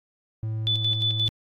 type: tone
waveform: triangle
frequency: 110 Hz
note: A2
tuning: in tune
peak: -24 dBFS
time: 0.43-1.29 s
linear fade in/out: 0 ms
type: tone with tremolo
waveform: sine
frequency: 3485 Hz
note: A7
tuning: 17 cents flat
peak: -21 dBFS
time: 0.67-1.28 s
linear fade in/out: 0 ms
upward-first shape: square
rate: 5.7 Hz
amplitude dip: 55%
effects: AAC 48 kbps